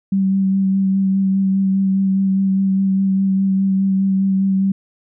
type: tone with vibrato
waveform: sine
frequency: 192.9 Hz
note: G3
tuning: 28 cents flat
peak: -13 dBFS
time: 0.12-4.72 s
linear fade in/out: 5 ms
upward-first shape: sine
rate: 4.9 Hz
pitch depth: 17 cents each way
effects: none